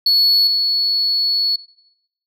sine tone with level steps, 4398 Hz, C#8, 14 cents flat, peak -8 / -14 dBFS, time 0.06-1.56 s, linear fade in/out 5 ms, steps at 0.47 s, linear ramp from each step 2 ms, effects noise-tail reverb RT60 0.8 s tail -19 dB re dry + tanh soft clip ceiling -10 dBFS

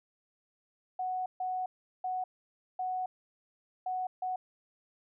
sine tone bursts at uneven times, 740 Hz, F#5, in tune, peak -31 dBFS, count 6, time 0.99-1.26 / 1.4-1.66 / 2.04-2.24 / 2.79-3.06 / 3.86-4.07 / 4.22-4.36 s, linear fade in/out 5 ms, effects none

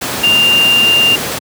sine tone in noise, 2794 Hz, F7, in tune, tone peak -7 dBFS, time 0.23-1.16 s, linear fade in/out 10 ms, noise pink, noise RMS -18 dBFS, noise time 0.01-1.39 s, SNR +8 dB, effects high-pass 150 Hz 12 dB/octave

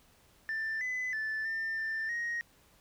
sine tone with pitch steps, 1777 / 2010 / 1753 / 1800 / 1784 / 1877 Hz, A6 / B6 / A6 / A6 / A6 / A#6, +17 / +30 / -7 / +39 / +23 / +11 cents, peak -30 dBFS, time 0.49-2.41 s, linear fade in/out 0 ms, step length 320 ms, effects tanh soft clip ceiling -30 dBFS + pink hiss -64 dBFS RMS until 2.8 s

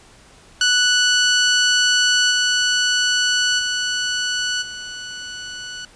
15% pulse tone with level steps, 1480 Hz, F#6, in tune, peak -7 / -9 / -13 / -23 dBFS, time 0.61-5.85 s, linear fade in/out 2 ms, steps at 2.3 / 3.58 / 4.61 s, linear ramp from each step 20 ms, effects pink hiss -48 dBFS RMS until 5.95 s + resampled to 22050 Hz

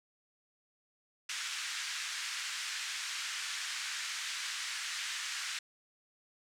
pink band-pass noise, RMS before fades -39 dBFS, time 1.29-5.59 s, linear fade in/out 5 ms, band 1500 to 7900 Hz, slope 24 dB/octave, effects none

